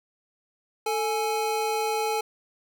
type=tone pair together; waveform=square; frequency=442.1 / 838 Hz; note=A4 / G#5; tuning=+8 / +15 cents; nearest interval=major seventh; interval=1107 cents; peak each=-28 dBFS; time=0.86-2.21 s; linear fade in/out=5 ms; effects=none